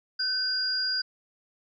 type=tone pair together; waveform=sine; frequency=1522 / 4832 Hz; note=F#6 / D8; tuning=+48 / +48 cents; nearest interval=octave + minor sixth; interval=2000 cents; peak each=-32 / -26 dBFS; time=0.19-1.02 s; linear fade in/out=10 ms; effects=none